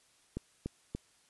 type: click train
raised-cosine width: 3 ms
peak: -23 dBFS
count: 3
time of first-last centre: 0.37-0.95 s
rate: 3.45 Hz
effects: white hiss -67 dBFS RMS until 1.29 s + resampled to 24000 Hz